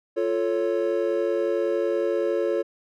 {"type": "chord", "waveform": "triangle", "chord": "F augmented", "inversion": "none", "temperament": "equal", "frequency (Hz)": [349.2, 440, 554.4], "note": ["F4", "A4", "C#5"], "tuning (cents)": [0, 0, 0], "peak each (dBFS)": -24, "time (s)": [0.16, 2.63], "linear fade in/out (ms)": 20, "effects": []}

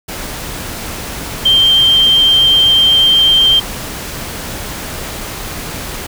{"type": "tone in noise", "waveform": "sine", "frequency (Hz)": 3154, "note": "G7", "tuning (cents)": 10, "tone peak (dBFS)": -6, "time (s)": [1.45, 3.6], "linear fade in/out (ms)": 10, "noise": "pink", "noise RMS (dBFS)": -24, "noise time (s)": [0.08, 6.07], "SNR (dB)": 15, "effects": []}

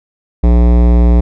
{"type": "tone with hard clipping", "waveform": "sine", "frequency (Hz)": 59.4, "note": "A#1", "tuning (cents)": 33, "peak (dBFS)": -7, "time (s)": [0.43, 1.21], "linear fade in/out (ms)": 10, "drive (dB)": 18, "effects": []}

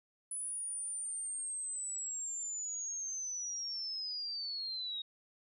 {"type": "linear sweep", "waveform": "sine", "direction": "down", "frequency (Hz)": [10000, 3753], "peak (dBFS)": -37, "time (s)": [0.31, 5.02], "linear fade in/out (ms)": 5, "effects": []}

